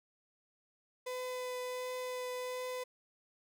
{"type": "tone with vibrato", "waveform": "35% pulse", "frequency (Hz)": 503, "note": "B4", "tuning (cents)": 32, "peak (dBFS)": -36, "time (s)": [1.06, 2.84], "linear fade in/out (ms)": 10, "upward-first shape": "triangle", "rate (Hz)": 1.4, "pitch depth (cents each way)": 10, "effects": []}